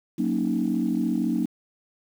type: chord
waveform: sine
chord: D# minor seventh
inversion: first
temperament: equal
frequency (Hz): 185 / 233.1 / 277.2 / 311.1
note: F#3 / A#3 / C#4 / D#4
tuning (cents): 0 / 0 / 0 / 0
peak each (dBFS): -28 / -25 / -28 / -27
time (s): 0.18-1.46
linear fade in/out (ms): 10
effects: tanh soft clip ceiling -13 dBFS + 8-bit